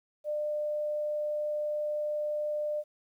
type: tone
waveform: sine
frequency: 599 Hz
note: D5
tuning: 34 cents sharp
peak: -29 dBFS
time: 0.24-2.84 s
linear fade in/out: 50 ms
effects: 11-bit